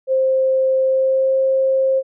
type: tone with pitch glide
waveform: sine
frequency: 526 to 531.2 Hz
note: C5 to C5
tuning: +9 to +26 cents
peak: -13 dBFS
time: 0.07-2.03 s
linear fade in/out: 50 ms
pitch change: +17 cents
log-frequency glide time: 0.82-1.37 s
effects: none